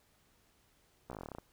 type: slowing click train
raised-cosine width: 1 ms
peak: -29 dBFS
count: 13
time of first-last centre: 1.1-1.385 s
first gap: 15 ms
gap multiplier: 1.08
effects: pink hiss -70 dBFS RMS until 1.52 s